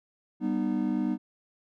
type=chord; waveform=triangle; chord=G augmented; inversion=none; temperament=just; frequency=196 / 245 / 306.2 Hz; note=G3 / B3 / D#4; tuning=0 / -14 / -28 cents; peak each=-29 / -27 / -28 dBFS; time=0.4-1.18 s; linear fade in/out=50 ms; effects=none